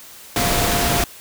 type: tone in noise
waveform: sine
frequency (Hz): 698.5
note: F5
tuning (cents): 0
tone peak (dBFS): -24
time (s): 0.36-1.04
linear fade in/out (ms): 2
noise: pink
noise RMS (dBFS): -19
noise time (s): 0.36-1.04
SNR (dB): -8
effects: white hiss -41 dBFS RMS until 1.2 s